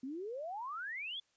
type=exponential sweep; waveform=sine; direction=up; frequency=248.3 to 3520 Hz; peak=-39 dBFS; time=0.03-1.2 s; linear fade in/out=5 ms; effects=white hiss -75 dBFS RMS until 1.36 s + resampled to 16000 Hz